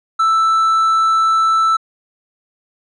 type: tone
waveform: triangle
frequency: 1322 Hz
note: E6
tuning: 5 cents sharp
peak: -9 dBFS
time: 0.19-1.77 s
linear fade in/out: 10 ms
effects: resampled to 22050 Hz